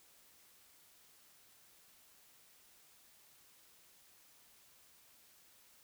silence, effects white hiss -65 dBFS RMS until 5.83 s

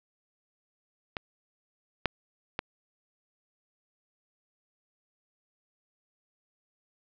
clicks, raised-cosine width 0.3 ms, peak -16 / -8 / -13 dBFS, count 3, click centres 1.168 / 2.057 / 2.591 s, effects low-pass 4000 Hz 12 dB/octave

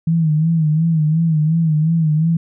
sine tone with vibrato, 159.1 Hz, D#3, 39 cents sharp, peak -12 dBFS, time 0.07-2.37 s, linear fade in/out 5 ms, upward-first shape sine, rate 2.8 Hz, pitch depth 83 cents each way, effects none

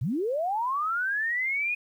sine linear sweep, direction up, 98 to 2489 Hz, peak -25 dBFS, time 0.01-1.75 s, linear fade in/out 10 ms, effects 10-bit

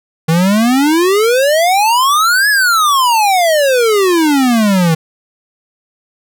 square exponential two-way sweep, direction up then down, 157.1 to 1727 to 157.1 Hz, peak -9 dBFS, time 0.28-4.95 s, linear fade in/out 10 ms, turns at 2.49 s, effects none

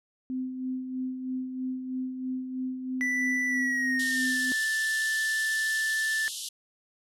sine tone with tremolo, 257.3 Hz, C4, 29 cents flat, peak -28 dBFS, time 0.3-4.52 s, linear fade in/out 0 ms, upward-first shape sine, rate 3.1 Hz, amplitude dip 50%
triangle tone with pitch glide, 1975.5 to 1760 Hz, B6 to A6, 0 to 0 cents, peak -24 dBFS, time 3.01-6.28 s, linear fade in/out 0 ms, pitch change -200 cents, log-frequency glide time 3.47-4.38 s
pink band-pass noise, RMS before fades -37 dBFS, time 3.99-6.49 s, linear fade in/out 5 ms, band 2900 to 12000 Hz, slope 96 dB/octave
effects none

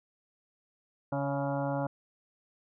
harmonic tone with a mistuned harmonic, 140 Hz, C#3, 18 cents sharp, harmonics 1 / 2 / 4 / 5 / 6 / 7 / 8 / 9 / 10, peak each -34 / -35 / -34 / -40 / -38 / -43 / -47 / -50 / -45 dBFS, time 1.12-1.87 s, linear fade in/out 5 ms, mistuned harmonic 5, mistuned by -28 cents, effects none

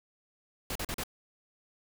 pink noise bursts, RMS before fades -35 dBFS, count 4, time 0.7-1.036 s, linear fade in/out 2 ms, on 54 ms, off 40 ms, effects none

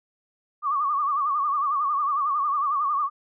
sine tone with vibrato, 1157 Hz, D6, 26 cents flat, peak -21 dBFS, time 0.62-3.1 s, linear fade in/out 50 ms, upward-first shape sine, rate 11 Hz, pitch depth 100 cents each way, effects none

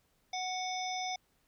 harmonic tone with a mistuned harmonic, 740 Hz, F#5, in tune, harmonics 1 / 3 / 5 / 7 / 8, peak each -36 / -42 / -43 / -43 / -46 dBFS, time 0.33-1.16 s, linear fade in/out 5 ms, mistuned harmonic 5, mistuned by -59 cents, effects pink hiss -73 dBFS RMS until 1.47 s

